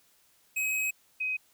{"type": "tone pair in turn", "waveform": ["square", "sine"], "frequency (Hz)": [2541, 2521], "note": ["D#7", "D#7"], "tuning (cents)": [36, 22], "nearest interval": "unison", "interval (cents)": 14, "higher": "first", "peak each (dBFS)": -28, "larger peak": "neither", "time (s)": [[0.56, 0.91], [1.2, 1.37]], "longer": "first", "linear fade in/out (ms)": 10, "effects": ["white hiss -65 dBFS RMS until 1.53 s"]}